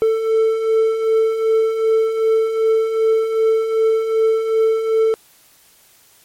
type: beating tone pair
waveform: triangle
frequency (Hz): 442.2 / 444.8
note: A4 / A4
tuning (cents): +9 / +19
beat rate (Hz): 2.6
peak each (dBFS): -20 / -12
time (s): 0.02-5.14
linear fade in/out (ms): 0
effects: white hiss -51 dBFS RMS until 6.24 s + MP3 64 kbps